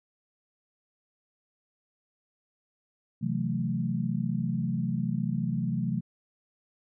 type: chord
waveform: sine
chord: F# half-diminished seventh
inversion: second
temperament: equal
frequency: 130.81 / 164.81 / 185 / 220 Hz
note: C3 / E3 / F#3 / A3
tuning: 0 / 0 / 0 / 0 cents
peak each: -32 dBFS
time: 3.21-6.01 s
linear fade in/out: 20 ms
effects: none